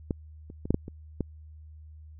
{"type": "clicks", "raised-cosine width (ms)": 3, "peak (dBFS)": [-15, -30, -23, -10, -11, -25, -15], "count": 7, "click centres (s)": [0.108, 0.501, 0.655, 0.706, 0.744, 0.881, 1.207], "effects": ["added 77 Hz sine -45 dBFS peak until 2.19 s"]}